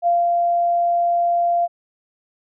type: tone with ADSR envelope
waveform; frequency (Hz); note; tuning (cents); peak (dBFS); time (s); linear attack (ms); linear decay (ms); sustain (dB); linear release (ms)
sine; 692; F5; -16; -13; 0.02-1.68; 48; 190; -2; 37
effects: none